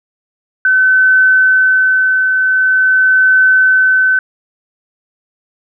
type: tone with tremolo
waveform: sine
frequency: 1521 Hz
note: F#6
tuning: 47 cents sharp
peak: -5 dBFS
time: 0.65-4.19 s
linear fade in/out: 2 ms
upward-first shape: triangle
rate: 0.45 Hz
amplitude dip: 40%
effects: none